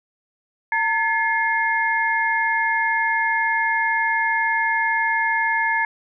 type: tone cluster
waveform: sine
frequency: 909 / 1716 / 2136 Hz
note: A#5 / A6 / C7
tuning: -44 / -44 / +35 cents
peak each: -22 / -21 / -24 dBFS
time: 0.72-5.85 s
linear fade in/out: 2 ms
effects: none